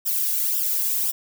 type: noise with flanger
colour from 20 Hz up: violet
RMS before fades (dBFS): -23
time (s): 0.05-1.12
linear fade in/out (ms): 20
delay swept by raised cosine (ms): 0.46 to 1.66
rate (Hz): 1.9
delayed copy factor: -0.75
effects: none